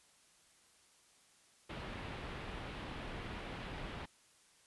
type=low-pass noise; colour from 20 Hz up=pink; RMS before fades=-45 dBFS; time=1.69-4.06 s; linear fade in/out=10 ms; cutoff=3500 Hz; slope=24 dB/octave; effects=white hiss -67 dBFS RMS until 4.66 s + resampled to 24000 Hz